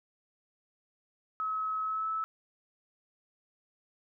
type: tone with pitch glide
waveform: sine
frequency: 1285 to 1305.2 Hz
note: E6 to E6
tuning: -45 to -18 cents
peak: -30 dBFS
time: 1.4-2.24 s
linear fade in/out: 0 ms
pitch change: +27 cents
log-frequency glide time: 1.83-2.07 s
effects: none